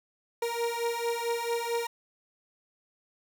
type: beating tone pair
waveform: 30% pulse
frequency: 466.2 / 470.7 Hz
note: A#4 / A#4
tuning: 0 / +17 cents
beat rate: 4.5 Hz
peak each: -29 dBFS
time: 0.42-1.87 s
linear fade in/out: 5 ms
effects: none